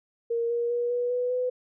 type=tone with pitch steps; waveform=sine; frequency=466.2 / 473 / 479.9 / 486.8 / 493.9 / 501.1 Hz; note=A#4 / A#4 / B4 / B4 / B4 / B4; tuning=0 / +25 / -50 / -25 / 0 / +25 cents; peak=-24 dBFS; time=0.3-1.5 s; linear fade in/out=10 ms; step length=200 ms; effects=none